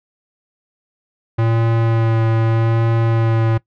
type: tone with vibrato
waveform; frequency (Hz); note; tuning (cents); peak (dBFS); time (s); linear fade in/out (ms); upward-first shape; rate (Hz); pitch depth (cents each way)
square; 113.7; A#2; -43; -14; 1.38-3.58; 10; sine; 0.81; 13
effects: noise-tail reverb RT60 0.1 s tail -20 dB re dry + low-pass 2000 Hz 12 dB/octave